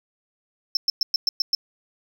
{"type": "tone bursts", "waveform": "triangle", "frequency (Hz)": 5330, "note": "E8", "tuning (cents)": 18, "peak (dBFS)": -16, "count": 7, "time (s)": [0.75, 1.55], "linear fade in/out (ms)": 2, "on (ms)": 20, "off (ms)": 110, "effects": []}